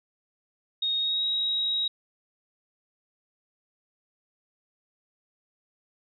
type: tone with pitch glide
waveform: sine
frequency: 3729 to 3812 Hz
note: A#7 to A#7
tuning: 0 to +38 cents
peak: -24 dBFS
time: 0.82-1.88 s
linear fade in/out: 5 ms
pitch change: +38 cents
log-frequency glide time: 0.98-1.25 s
effects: none